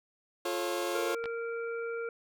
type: chord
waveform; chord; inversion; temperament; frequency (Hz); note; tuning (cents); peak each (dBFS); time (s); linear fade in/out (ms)
sawtooth; F augmented; none; just; 349.2 / 436.5 / 545.7; F4 / A4 / C#5; 0 / -14 / -27; -30 / -34 / -31; 0.45-1.15; 5
type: harmonic tone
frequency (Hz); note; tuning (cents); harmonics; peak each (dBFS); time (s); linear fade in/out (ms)
463.4; A#4; -10; 1 / 3 / 5; -34 / -40 / -48; 0.95-2.09; 2
type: clicks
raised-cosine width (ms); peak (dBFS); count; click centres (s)
0.3; -24; 2; 1.241 / 1.257
effects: none